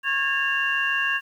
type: tone cluster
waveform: sine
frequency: 1094 / 1640 / 1786 / 2776 Hz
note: C#6 / G#6 / A6 / F7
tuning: -23 / -22 / +25 / -11 cents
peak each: -30 / -23 / -31 / -25 dBFS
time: 0.03-1.21 s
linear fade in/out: 50 ms
effects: tanh soft clip ceiling -11 dBFS + 9-bit